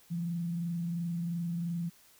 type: tone with frequency modulation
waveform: sine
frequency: 170.6 Hz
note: F3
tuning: 40 cents flat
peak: -31 dBFS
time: 0.1-1.9 s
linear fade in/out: 20 ms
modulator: 22.9 Hz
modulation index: 0.23
effects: white hiss -61 dBFS RMS until 2.19 s